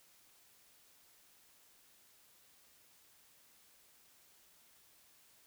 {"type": "silence", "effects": ["white hiss -66 dBFS RMS until 5.46 s"]}